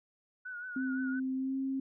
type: tone with vibrato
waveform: sine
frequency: 1469 Hz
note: F#6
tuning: 13 cents flat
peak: -39 dBFS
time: 0.45-1.2 s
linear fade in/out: 10 ms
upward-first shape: triangle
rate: 5.8 Hz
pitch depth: 63 cents each way
type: tone with pitch glide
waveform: sine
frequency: 261.7 to 267.7 Hz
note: C4 to C4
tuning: 0 to +40 cents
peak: -31 dBFS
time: 0.76-1.8 s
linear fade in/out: 5 ms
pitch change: +40 cents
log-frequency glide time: 1.35-1.56 s
effects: none